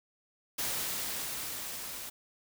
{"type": "noise with level ramp", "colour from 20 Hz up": "white", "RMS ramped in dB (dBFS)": [-33, -42], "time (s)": [0.58, 2.1], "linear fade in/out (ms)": 10, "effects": []}